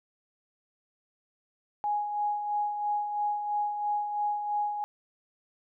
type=tone with tremolo; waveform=sine; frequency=830.6 Hz; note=G#5; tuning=in tune; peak=-25 dBFS; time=1.84-4.84 s; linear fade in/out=0 ms; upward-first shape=sine; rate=3 Hz; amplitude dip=50%; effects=none